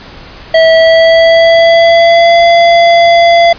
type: tone with pitch glide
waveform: square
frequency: 650 to 681.9 Hz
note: E5 to F5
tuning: -24 to -42 cents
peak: -3 dBFS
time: 0.54-3.53 s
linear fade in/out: 5 ms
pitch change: +82 cents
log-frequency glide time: 0.71-2.42 s
effects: pink hiss -31 dBFS RMS until 3.58 s + resampled to 11025 Hz